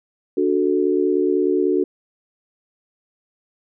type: chord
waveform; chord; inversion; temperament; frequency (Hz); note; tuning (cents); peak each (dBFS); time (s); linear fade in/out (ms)
sine; D major; none; equal; 293.7 / 370 / 440; D4 / F#4 / A4; 0 / 0 / 0; -21 / -18 / -22; 0.37-1.84; 5
effects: none